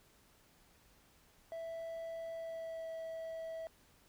triangle tone with pitch glide, 659.3 to 651.4 Hz, E5 to E5, 0 to -21 cents, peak -39 dBFS, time 1.52-3.67 s, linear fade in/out 0 ms, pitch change -21 cents, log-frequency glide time 2.32-2.9 s, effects pink hiss -67 dBFS RMS until 4.08 s

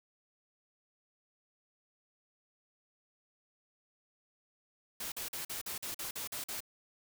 white noise bursts, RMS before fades -40 dBFS, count 10, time 5-6.605 s, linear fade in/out 5 ms, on 120 ms, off 45 ms, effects none

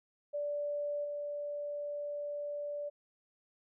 sine tone with level steps, 583 Hz, D5, 13 cents flat, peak -33 / -36 dBFS, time 0.33-2.9 s, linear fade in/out 20 ms, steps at 1.04 s, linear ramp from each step 10 ms, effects none

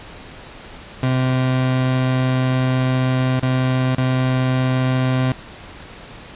30% pulse tone with dropouts, 129 Hz, C3, 24 cents flat, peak -13 dBFS, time 1.03-5.32 s, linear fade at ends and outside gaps 2 ms, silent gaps 3.396-3.427 / 3.95-3.981 s, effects pink hiss -38 dBFS RMS until 6.35 s + resampled to 8000 Hz

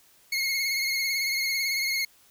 25% pulse tone with vibrato, 2164 Hz, C#7, 42 cents flat, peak -21 dBFS, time 0.32-2.05 s, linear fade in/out 5 ms, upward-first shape triangle, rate 18 Hz, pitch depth 51 cents each way, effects white hiss -59 dBFS RMS until 2.3 s

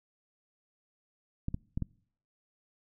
clicks, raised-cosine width 5 ms, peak -20 dBFS, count 4, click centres 1.484 / 1.544 / 1.775 / 1.823 s, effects noise-tail reverb RT60 0.6 s tail -25 dB re dry

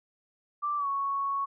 sine tone with pitch glide, 1174.7 to 1108.8 Hz, D6 to C#6, 0 to 0 cents, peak -27 dBFS, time 0.62-1.46 s, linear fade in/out 20 ms, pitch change -100 cents, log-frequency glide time 0.77-0.87 s, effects none

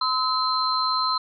sine tone cluster, 1026 / 1289 / 4121 Hz, C6 / E6 / C8, -34 / -39 / -27 cents, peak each -25 dBFS, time 0.01-1.18 s, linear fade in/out 5 ms, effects none

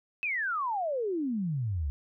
sine exponential sweep, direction down, 2617 to 66.7 Hz, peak -28 dBFS, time 0.23-1.9 s, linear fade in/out 0 ms, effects none

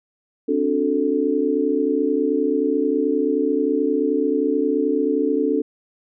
sine chord, D dominant seventh, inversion third, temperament just, 264.3 / 293.7 / 367.1 / 440.5 Hz, C4 / D4 / F#4 / A4, +18 / 0 / -14 / +2 cents, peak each -24 / -21 / -27 / -21 dBFS, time 0.48-5.62 s, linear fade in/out 10 ms, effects none

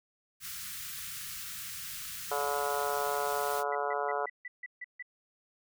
white band-stop noise, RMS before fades -41 dBFS, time 0.4-3.64 s, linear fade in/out 50 ms, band 190 to 1200 Hz, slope 48 dB/octave
harmonic tone, 143.4 Hz, D3, 41 cents flat, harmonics 3 / 4 / 5 / 6 / 7 / 8 / 9 / 10, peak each -36 / -37 / -35 / -41 / -37 / -44 / -39 / -41 dBFS, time 2.31-4.26 s, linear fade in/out 5 ms
sine tone bursts, 1975.5 Hz, B6, in tune, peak -38 dBFS, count 8, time 3.72-5.026 s, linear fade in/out 5 ms, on 32 ms, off 150 ms
effects none

